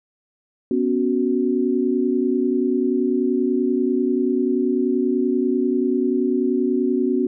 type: chord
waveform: sine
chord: B suspended second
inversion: none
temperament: equal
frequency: 246.9 / 277.2 / 370 Hz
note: B3 / C#4 / F#4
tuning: 0 / 0 / 0 cents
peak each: -21 / -22 / -21 dBFS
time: 0.71-7.27 s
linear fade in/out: 2 ms
effects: none